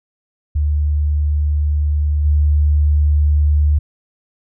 sine tone with level steps, 74.2 Hz, D2, 18 cents sharp, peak -13 / -10 dBFS, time 0.55-3.79 s, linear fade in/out 10 ms, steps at 2.24 s, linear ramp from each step 20 ms, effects none

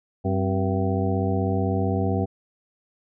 harmonic tone with a mistuned harmonic, 95.9 Hz, G2, 37 cents flat, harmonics 1 / 2 / 3 / 4 / 5 / 7 / 8, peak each -24 / -27 / -29 / -30 / -31 / -32 / -33 dBFS, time 0.24-2.26 s, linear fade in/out 20 ms, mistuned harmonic 3, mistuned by -120 cents, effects none

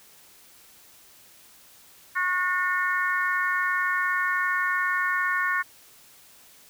harmonic tone with a mistuned harmonic, 362.6 Hz, F#4, 35 cents flat, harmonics 3 / 4 / 5 / 6, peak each -28 / -27 / -26 / -35 dBFS, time 2.15-5.63 s, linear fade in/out 20 ms, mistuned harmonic 3, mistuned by +15 cents, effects white hiss -53 dBFS RMS until 6.69 s

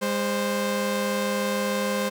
sawtooth tone pair together, 203.3 / 523.3 Hz, G#3 / C5, -37 / 0 cents, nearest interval octave + major third, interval 1637 cents, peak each -23 / -22 dBFS, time 0.01-2.1 s, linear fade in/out 20 ms, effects none

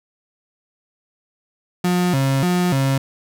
35% pulse tone with vibrato, 155.56 Hz, D#3, in tune, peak -14 dBFS, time 1.84-2.98 s, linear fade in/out 5 ms, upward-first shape square, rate 1.7 Hz, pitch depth 240 cents each way, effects none

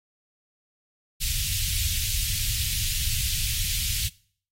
pink band-stop noise, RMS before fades -27 dBFS, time 1.2-4.09 s, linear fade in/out 20 ms, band 110 to 2700 Hz, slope 24 dB/octave, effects noise-tail reverb RT60 0.5 s tail -21 dB re dry + AAC 48 kbps

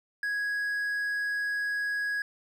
triangle tone, 1661.2 Hz, G#6, in tune, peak -26 dBFS, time 0.23-2.22 s, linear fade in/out 2 ms, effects none

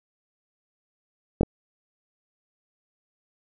clicks, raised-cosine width 2 ms, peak -6 / -10 dBFS, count 2, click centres 1.41 / 1.432 s, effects none

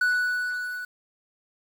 triangle tone with level ramp, 1480 Hz, F#6, in tune, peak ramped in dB -17 to -30 dBFS, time 0.01-0.85 s, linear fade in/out 5 ms, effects 8-bit

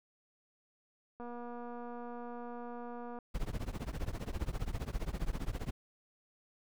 click train, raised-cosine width 1 ms, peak -33 dBFS, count 478, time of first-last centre 1.2-3.188 s, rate 240 Hz
brown noise with tremolo, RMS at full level -33 dBFS, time 3.34-5.71 s, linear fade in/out 10 ms, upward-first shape triangle, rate 15 Hz, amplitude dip 100%
effects none

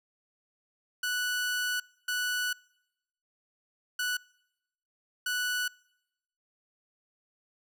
sawtooth tone bursts at uneven times, 1480 Hz, F#6, in tune, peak -25 dBFS, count 4, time 1.03-1.8 / 2.08-2.53 / 3.99-4.17 / 5.26-5.68 s, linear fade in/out 5 ms, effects noise-tail reverb RT60 0.9 s tail -26 dB re dry

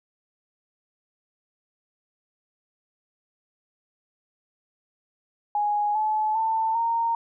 sine tone with pitch steps, 830.6 / 860.4 / 891.2 / 923.2 Hz, G#5 / A5 / A5 / A#5, 0 / -39 / +22 / -17 cents, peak -21 dBFS, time 5.55-7.15 s, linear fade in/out 2 ms, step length 400 ms, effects none

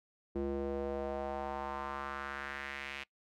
square tone with band-pass filter sweep, 69.3 Hz, C#2, in tune, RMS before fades -39 dBFS, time 0.35-3.04 s, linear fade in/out 10 ms, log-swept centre 350 to 2500 Hz, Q 2.5, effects noise-tail reverb RT60 0.1 s tail -21 dB re dry

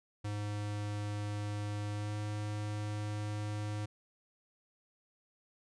square tone with pitch glide, 103.83 to 104.98 Hz, G#2 to G#2, 0 to +19 cents, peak -36 dBFS, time 0.24-3.86 s, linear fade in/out 10 ms, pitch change +19 cents, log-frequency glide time 1.94-2.14 s, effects resampled to 22050 Hz

